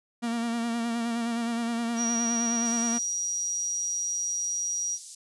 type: tone with vibrato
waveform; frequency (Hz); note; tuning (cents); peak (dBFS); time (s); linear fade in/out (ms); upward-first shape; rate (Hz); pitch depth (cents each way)
45% pulse; 233.1; A#3; 0; -27; 0.22-2.99; 20; sine; 9.6; 34
type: tone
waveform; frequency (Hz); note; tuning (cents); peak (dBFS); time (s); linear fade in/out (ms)
sine; 5760; F#8; -47; -27; 1.96-4.99; 50
type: band-pass noise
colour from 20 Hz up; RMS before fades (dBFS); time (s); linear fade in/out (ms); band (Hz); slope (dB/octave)
pink; -45; 2.65-5.15; 5; 5600 to 9500; 24
effects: resampled to 24000 Hz